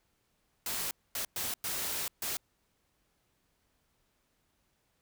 white noise bursts at uneven times, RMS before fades -35 dBFS, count 5, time 0.66-0.91 / 1.15-1.25 / 1.36-1.54 / 1.64-2.08 / 2.22-2.37 s, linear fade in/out 2 ms, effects pink hiss -75 dBFS RMS until 5.01 s

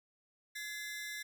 sawtooth ring-modulated tone, 1883 Hz, A#6, 17 cents sharp, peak -34 dBFS, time 0.55-1.23 s, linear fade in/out 10 ms, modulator 185 Hz, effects none

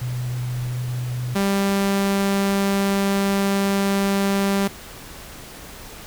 sine / sawtooth tone pair in turn, 124.1 / 197.47 Hz, B2 / G3, +9 / +13 cents, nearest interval minor sixth, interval 804 cents, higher second, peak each -23 / -14 dBFS, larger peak second, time 0.01-1.35 / 1.35-4.68 s, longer second, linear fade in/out 10 ms, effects pink hiss -39 dBFS RMS until 6.06 s

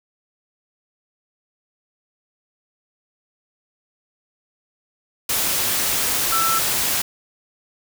sine tone in noise, 1332 Hz, E6, 18 cents sharp, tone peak -19 dBFS, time 6.32-6.59 s, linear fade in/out 5 ms, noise white, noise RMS -21 dBFS, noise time 5.29-7.02 s, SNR -1 dB, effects none

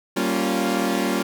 sawtooth chord, G half-diminished seventh, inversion none, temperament equal with one note detuned, 193.86 / 233.1 / 277.2 / 349.2 Hz, G3 / Bb3 / Db4 / F4, -19 / 0 / 0 / 0 cents, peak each -22 dBFS, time 0.16-1.23 s, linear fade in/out 10 ms, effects none

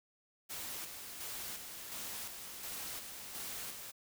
white noise with tremolo, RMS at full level -43 dBFS, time 0.49-3.92 s, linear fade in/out 20 ms, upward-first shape square, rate 1.4 Hz, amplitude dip 40%, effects none

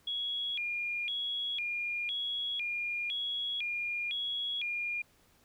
sine tone with vibrato, 2840 Hz, F7, 28 cents sharp, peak -32 dBFS, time 0.07-5.02 s, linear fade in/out 5 ms, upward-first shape square, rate 0.99 Hz, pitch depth 280 cents each way, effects pink hiss -66 dBFS RMS until 5.44 s

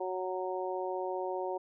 harmonic tone, 185 Hz, F#3, in tune, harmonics 2 / 3 / 4 / 5, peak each -36 / -38 / -39 / -40 dBFS, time 0-1.58 s, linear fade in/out 10 ms, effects none

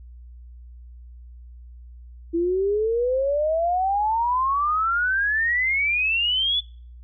sine exponential sweep, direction up, 330.8 to 3484 Hz, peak -19 dBFS, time 2.33-6.61 s, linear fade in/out 20 ms, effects noise-tail reverb RT60 0.5 s tail -26 dB re dry + added 60 Hz sine -40 dBFS peak until 7.03 s

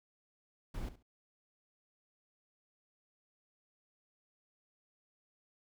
brown noise with echo, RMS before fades -40 dBFS, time 0.74-0.89 s, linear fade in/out 5 ms, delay 69 ms, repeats 2, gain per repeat -14 dB, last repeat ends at 1.028 s, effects none

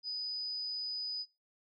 sine tone, 4979 Hz, D#8, in tune, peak -35 dBFS, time 0.03-1.26 s, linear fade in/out 50 ms, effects noise-tail reverb RT60 0.3 s tail -26 dB re dry

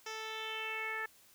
10% pulse tone with low-pass filter sweep, 440 Hz, A4, in tune, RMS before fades -40 dBFS, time 0.06-1.06 s, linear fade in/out 5 ms, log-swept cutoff 5200 to 1800 Hz, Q 4.2, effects white hiss -63 dBFS RMS until 1.34 s

